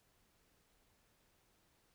silence, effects pink hiss -74 dBFS RMS until 1.94 s

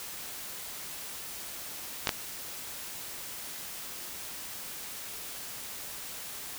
clicks, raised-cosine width 0.2 ms, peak -8 dBFS, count 2, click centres 2.072 / 2.092 s, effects white hiss -41 dBFS RMS until 6.58 s

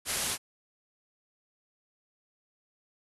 white low-pass noise, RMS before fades -32 dBFS, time 0.05-0.38 s, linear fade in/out 50 ms, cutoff 12000 Hz, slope 96 dB/octave, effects none

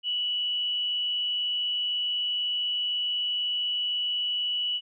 sine tone with amplitude modulation, 2949 Hz, F#7, 6 cents flat, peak -24 dBFS, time 0.03-4.81 s, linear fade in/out 50 ms, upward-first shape sine, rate 208 Hz, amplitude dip 30%, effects none

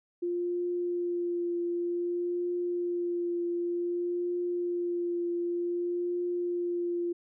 sine tone with vibrato, 349.2 Hz, F4, in tune, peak -28 dBFS, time 0.22-7.13 s, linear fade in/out 10 ms, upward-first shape triangle, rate 0.54 Hz, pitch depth 17 cents each way, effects none

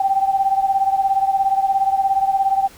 sine beating tone pair, 776 / 793 Hz, G5 / G5, -18 / +20 cents, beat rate 17 Hz, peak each -16 / -20 dBFS, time 0-2.68 s, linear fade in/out 5 ms, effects pink hiss -45 dBFS RMS until 2.77 s

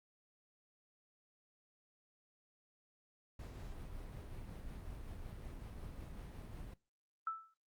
brown noise with tremolo, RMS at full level -47 dBFS, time 3.39-6.74 s, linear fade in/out 5 ms, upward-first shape sine, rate 5.4 Hz, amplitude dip 25%
sine tone with exponential decay, 1318.5 Hz, E6, in tune, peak -33 dBFS, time 7.27-7.54 s, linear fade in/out 2 ms, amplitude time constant 57 ms
effects noise-tail reverb RT60 0.2 s tail -17 dB re dry + Opus 48 kbps

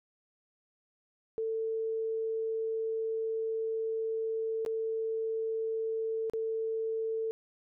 sine tone with dropouts, 446 Hz, A4, 23 cents sharp, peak -30 dBFS, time 1.38-7.31 s, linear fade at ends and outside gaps 0 ms, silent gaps 4.65-4.662 / 6.298-6.335 s, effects none

